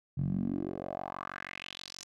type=tone with band-pass filter sweep; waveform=10% pulse; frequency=46.25 Hz; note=F#1; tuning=in tune; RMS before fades=-37 dBFS; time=0.17-2.04 s; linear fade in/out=10 ms; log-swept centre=130 to 6300 Hz; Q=3.7; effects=none